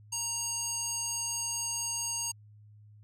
square tone with band-pass filter, 932.3 Hz, A#5, in tune, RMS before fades -34 dBFS, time 0.12-2.32 s, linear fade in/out 10 ms, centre 7400 Hz, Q 4.4, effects added 105 Hz sine -52 dBFS peak until 3.03 s

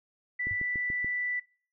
sine tone, 1975.5 Hz, B6, in tune, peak -29 dBFS, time 0.39-1.4 s, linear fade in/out 10 ms
click train, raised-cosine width 3 ms, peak -28 dBFS, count 5, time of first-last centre 0.47-1.046 s, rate 6.95 Hz
sine tone with exponential decay, 97.2 Hz, G2, 14 cents flat, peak -33 dBFS, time 0.51-0.6 s, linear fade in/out 0 ms, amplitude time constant 18 ms
effects noise-tail reverb RT60 0.5 s tail -23 dB re dry

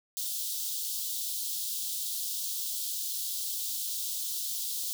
white high-pass noise, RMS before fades -34 dBFS, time 0.17-4.93 s, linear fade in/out 0 ms, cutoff 3300 Hz, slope 48 dB/octave, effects none

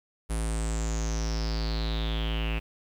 square tone with low-pass filter sweep, 55 Hz, A1, in tune, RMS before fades -29 dBFS, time 0.29-2.6 s, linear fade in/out 20 ms, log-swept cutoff 10000 to 2600 Hz, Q 8.3, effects 9-bit

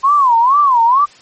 sine tone with vibrato, 1037 Hz, C6, 16 cents flat, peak -7 dBFS, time 0.03-1.06 s, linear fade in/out 20 ms, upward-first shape sine, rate 2.2 Hz, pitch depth 220 cents each way, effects white hiss -43 dBFS RMS until 1.21 s + MP3 32 kbps

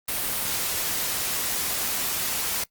white noise, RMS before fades -27 dBFS, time 0.08-2.64 s, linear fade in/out 5 ms, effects noise-tail reverb RT60 0.1 s tail -21 dB re dry + Opus 32 kbps

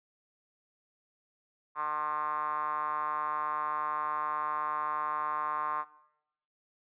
5% pulse tone with band-pass filter, 151.3 Hz, D#3, 48 cents flat, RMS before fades -33 dBFS, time 1.75-5.85 s, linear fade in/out 50 ms, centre 1100 Hz, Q 7.1, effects noise-tail reverb RT60 0.8 s tail -18 dB re dry + resampled to 8000 Hz

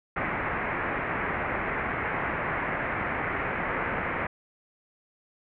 white low-pass noise, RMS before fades -30 dBFS, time 0.16-4.27 s, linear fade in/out 5 ms, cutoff 2200 Hz, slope 48 dB/octave, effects none

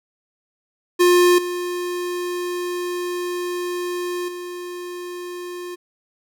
square tone with level steps, 355 Hz, F4, 28 cents sharp, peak -12 / -24 / -30 dBFS, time 0.99-5.76 s, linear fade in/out 20 ms, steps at 1.38 / 4.28 s, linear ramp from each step 5 ms, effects none

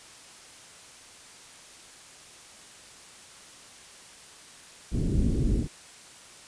pink low-pass noise, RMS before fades -25 dBFS, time 4.91-5.68 s, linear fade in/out 50 ms, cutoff 330 Hz, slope 24 dB/octave, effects white hiss -49 dBFS RMS until 6.47 s + resampled to 22050 Hz

